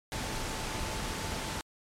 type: tone in noise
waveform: sine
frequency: 880 Hz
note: A5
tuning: in tune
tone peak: -45 dBFS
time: 0.12-1.61 s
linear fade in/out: 0 ms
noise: pink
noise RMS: -35 dBFS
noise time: 0.12-1.61 s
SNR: -13 dB
effects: low-pass 9000 Hz 12 dB/octave + MP3 96 kbps